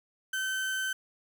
35% pulse tone, 1537 Hz, G6, 35 cents flat, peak -28 dBFS, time 0.33-0.93 s, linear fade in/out 5 ms, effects none

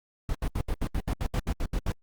brown noise bursts, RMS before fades -27 dBFS, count 13, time 0.29-1.92 s, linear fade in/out 2 ms, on 58 ms, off 73 ms, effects Opus 48 kbps

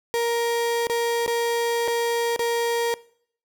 35% pulse tone with dropouts, 468.4 Hz, A#4, 8 cents sharp, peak -19 dBFS, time 0.14-2.94 s, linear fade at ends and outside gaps 0 ms, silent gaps 0.87-0.898 / 1.263-1.278 / 1.877-1.881 / 2.362-2.393 s, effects noise-tail reverb RT60 0.6 s tail -22 dB re dry

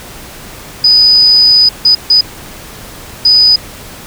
sine tone bursts at uneven times, 4978 Hz, D#8, in tune, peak -3 dBFS, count 4, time 0.84-1.69 / 1.85-1.95 / 2.1-2.21 / 3.25-3.56 s, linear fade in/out 5 ms, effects pink hiss -30 dBFS RMS until 4.06 s

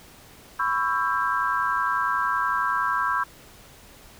sine chord, C# half-diminished seventh, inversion third, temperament just, 997.9 / 1108.7 / 1330.5 / 1596.6 Hz, B5 / C#6 / E6 / G6, +18 / 0 / +16 / +31 cents, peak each -27 dBFS, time 0.59-3.24 s, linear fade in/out 10 ms, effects pink hiss -49 dBFS RMS until 4.19 s

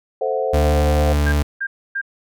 sine chord, F# half-diminished seventh, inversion first, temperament equal, 440 / 523.3 / 659.3 / 740 Hz, A4 / C5 / E5 / F#5, 0 / 0 / 0 / 0 cents, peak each -23 / -21 / -27 / -26 dBFS, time 0.21-1.13 s, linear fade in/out 5 ms
40% pulse tone, 73.42 Hz, D2, in tune, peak -14 dBFS, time 0.53-1.43 s, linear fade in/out 10 ms
sine tone bursts, 1598 Hz, G6, 33 cents sharp, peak -20 dBFS, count 3, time 1.26-2.015 s, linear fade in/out 10 ms, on 65 ms, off 280 ms
effects none

